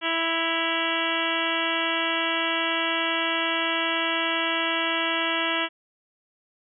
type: harmonic tone with a mistuned harmonic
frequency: 329.6 Hz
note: E4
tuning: in tune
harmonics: 1 / 2 / 3 / 4 / 5 / 6 / 7 / 8 / 9 / 10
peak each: -32 / -32 / -32 / -32 / -32 / -32 / -32 / -32 / -32 / -32 dBFS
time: 0.01-5.69 s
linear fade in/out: 50 ms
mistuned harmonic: 8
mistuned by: +72 cents
effects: none